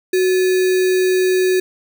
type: tone with sample-and-hold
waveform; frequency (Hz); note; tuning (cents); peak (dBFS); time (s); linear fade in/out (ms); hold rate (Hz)
sine; 370; F#4; 0; -12; 0.13-1.6; 5; 2100
effects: none